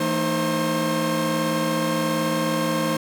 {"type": "tone cluster", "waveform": "45% pulse", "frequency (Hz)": [164.2, 225.5, 309.8, 530, 1074], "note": ["E3", "A3", "D#4", "C5", "C6"], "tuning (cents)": [-6, 43, -7, 22, 45], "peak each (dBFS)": [-28, -28, -27, -26, -29], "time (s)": [0, 2.97], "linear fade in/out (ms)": 5, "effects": []}